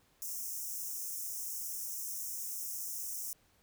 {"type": "high-pass noise", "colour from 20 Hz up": "white", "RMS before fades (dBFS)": -40, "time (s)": [0.22, 3.33], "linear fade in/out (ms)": 0, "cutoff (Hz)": 5400, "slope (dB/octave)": 96, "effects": ["pink hiss -69 dBFS RMS until 3.62 s"]}